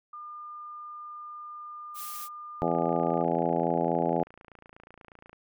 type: tone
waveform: sine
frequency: 1206 Hz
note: D6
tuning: 46 cents sharp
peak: -39 dBFS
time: 0.13-3.23 s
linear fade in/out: 5 ms
type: noise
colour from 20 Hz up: blue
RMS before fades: -40 dBFS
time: 1.94-2.29 s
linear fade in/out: 50 ms
type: harmonic tone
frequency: 84 Hz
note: E2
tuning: 33 cents sharp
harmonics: 2 / 3 / 4 / 5 / 6 / 7 / 8 / 9 / 10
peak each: -33 / -33 / -33 / -33 / -33 / -33 / -33 / -33 / -33 dBFS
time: 2.62-4.23 s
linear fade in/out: 0 ms
type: click train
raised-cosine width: 0.5 ms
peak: -34 dBFS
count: 76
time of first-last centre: 2.68-5.33 s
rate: 28.3 Hz
effects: none